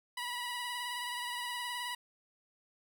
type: tone with vibrato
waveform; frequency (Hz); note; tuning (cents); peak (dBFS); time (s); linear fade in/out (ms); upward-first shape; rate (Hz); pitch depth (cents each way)
15% pulse; 974; B5; -24; -30; 0.17-1.95; 5; sine; 19; 30
effects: none